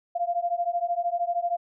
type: beating tone pair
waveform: sine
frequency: 688 / 701 Hz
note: F5 / F5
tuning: -26 / +6 cents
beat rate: 13 Hz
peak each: -27 dBFS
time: 0.15-1.57 s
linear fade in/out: 10 ms
effects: none